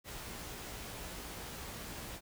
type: noise with comb filter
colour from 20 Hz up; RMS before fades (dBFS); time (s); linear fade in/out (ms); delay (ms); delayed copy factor
pink; -45; 0.04-2.21; 50; 17; +0.5
effects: none